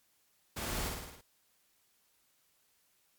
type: noise with echo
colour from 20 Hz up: pink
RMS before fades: -39 dBFS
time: 0.56-0.89 s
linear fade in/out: 10 ms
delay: 54 ms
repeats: 6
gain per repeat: -3 dB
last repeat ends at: 1.214 s
effects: white hiss -72 dBFS RMS until 3.18 s + MP3 96 kbps